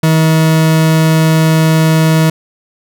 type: tone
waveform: 40% pulse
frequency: 159.4 Hz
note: D#3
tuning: 42 cents sharp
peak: -6 dBFS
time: 0.03-2.3 s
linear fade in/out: 5 ms
effects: none